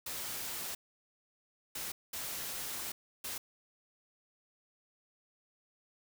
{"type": "noise bursts at uneven times", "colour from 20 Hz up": "white", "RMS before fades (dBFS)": -40, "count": 4, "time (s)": [[0.06, 0.75], [1.75, 1.92], [2.13, 2.92], [3.24, 3.38]], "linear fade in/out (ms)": 5, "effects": []}